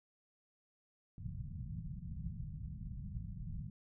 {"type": "low-pass noise", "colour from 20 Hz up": "white", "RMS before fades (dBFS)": -44, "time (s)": [1.18, 3.7], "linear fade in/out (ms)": 2, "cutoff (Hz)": 180, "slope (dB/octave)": 48, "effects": []}